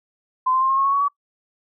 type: tone with pitch steps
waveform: sine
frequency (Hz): 1028 / 1043 / 1058.1 / 1073.5 / 1089.1 / 1105 / 1121 / 1137.3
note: C6 / C6 / C6 / C6 / C#6 / C#6 / C#6 / C#6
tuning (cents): -31 / -6 / +19 / +44 / -31 / -6 / +19 / +44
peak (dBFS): -16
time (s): 0.46-1.084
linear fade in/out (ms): 10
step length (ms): 78
effects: noise-tail reverb RT60 0.1 s tail -24 dB re dry